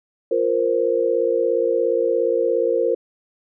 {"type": "chord", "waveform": "sine", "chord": "F suspended fourth", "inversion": "none", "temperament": "equal", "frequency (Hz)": [349.2, 466.2, 523.3], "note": ["F4", "Bb4", "C5"], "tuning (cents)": [0, 0, 0], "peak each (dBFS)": [-24, -19, -21], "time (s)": [0.31, 2.95], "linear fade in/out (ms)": 5, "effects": []}